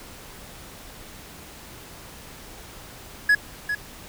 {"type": "tone with echo", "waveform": "triangle", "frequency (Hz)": 1682, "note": "G#6", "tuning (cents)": 22, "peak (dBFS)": -12, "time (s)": [3.29, 3.35], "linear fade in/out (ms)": 5, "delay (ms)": 400, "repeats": 1, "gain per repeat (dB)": -9, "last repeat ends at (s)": 3.75, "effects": ["pink hiss -43 dBFS RMS until 4.08 s"]}